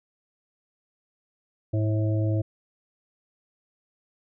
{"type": "harmonic tone with a mistuned harmonic", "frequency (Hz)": 108.3, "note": "A2", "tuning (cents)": -27, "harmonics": [1, 3, 5, 6], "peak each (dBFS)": [-22, -30, -35, -37], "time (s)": [1.73, 2.42], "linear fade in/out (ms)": 10, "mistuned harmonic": 1, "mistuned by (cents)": -23, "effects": []}